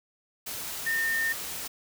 sine tone in noise, 1819 Hz, A#6, 43 cents flat, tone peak -25 dBFS, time 0.86-1.33 s, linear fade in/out 10 ms, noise white, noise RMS -36 dBFS, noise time 0.46-1.68 s, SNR +8 dB, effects none

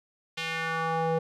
square tone with band-pass filter sweep, 163.3 Hz, E3, 16 cents flat, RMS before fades -29 dBFS, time 0.37-1.19 s, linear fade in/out 10 ms, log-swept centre 3100 to 530 Hz, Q 1.8, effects none

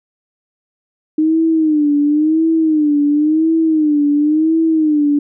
sine tone with vibrato, 307.1 Hz, D#4, 23 cents flat, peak -10 dBFS, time 1.18-5.19 s, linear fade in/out 5 ms, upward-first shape sine, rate 0.95 Hz, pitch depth 100 cents each way, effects none

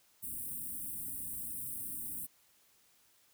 white band-stop noise, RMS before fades -41 dBFS, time 0.22-2.27 s, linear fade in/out 20 ms, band 320 to 8300 Hz, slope 96 dB/octave, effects white hiss -68 dBFS RMS until 3.33 s

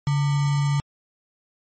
sine tone with sample-and-hold, 142.6 Hz, C#3, 49 cents sharp, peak -18 dBFS, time 0.07-0.8 s, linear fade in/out 0 ms, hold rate 1050 Hz, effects MP3 32 kbps

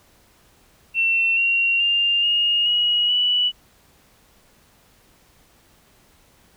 sine tone with pitch steps, 2701 / 2750 / 2799 / 2850 / 2902 / 2954 Hz, E7 / F7 / F7 / F7 / F#7 / F#7, +42 / -27 / +3 / +34 / -34 / -3 cents, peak -16 dBFS, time 0.94-3.52 s, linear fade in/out 50 ms, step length 430 ms, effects pink hiss -56 dBFS RMS until 6.56 s

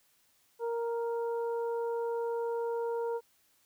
harmonic tone, 466.2 Hz, A#4, in tune, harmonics 1 / 2 / 3, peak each -31 / -39 / -51 dBFS, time 0.59-3.21 s, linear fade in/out 50 ms, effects white hiss -69 dBFS RMS until 3.65 s

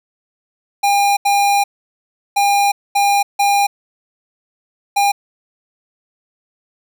square tone bursts at uneven times, 806 Hz, G5, 48 cents sharp, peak -12 dBFS, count 6, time 0.83-1.17 / 1.25-1.64 / 2.36-2.72 / 2.95-3.23 / 3.39-3.67 / 4.96-5.12 s, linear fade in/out 10 ms, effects none

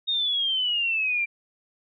sine exponential sweep, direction down, 3729 to 2349 Hz, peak -22 dBFS, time 0.07-1.26 s, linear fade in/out 20 ms, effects none

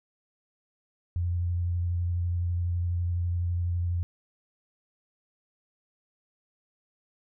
sine tone with vibrato, 87.3 Hz, F2, in tune, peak -25 dBFS, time 1.16-4.03 s, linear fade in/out 0 ms, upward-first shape sine, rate 12 Hz, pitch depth 18 cents each way, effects none

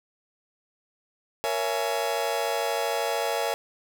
40% pulse chord, A# half-diminished seventh, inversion none, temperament just, 466.2 / 559.4 / 671.3 / 839.1 Hz, A#4 / C#5 / E5 / G#5, 0 / +16 / +31 / +18 cents, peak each -30 dBFS, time 1.44-3.54 s, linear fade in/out 0 ms, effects none

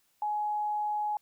sine tone, 840 Hz, G#5, 19 cents sharp, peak -28 dBFS, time 0.22-1.17 s, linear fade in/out 2 ms, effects white hiss -71 dBFS RMS until 1.21 s

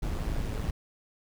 brown noise with amplitude modulation, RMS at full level -29 dBFS, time 0.02-0.71 s, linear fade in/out 10 ms, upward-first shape sine, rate 108 Hz, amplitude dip 45%, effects none

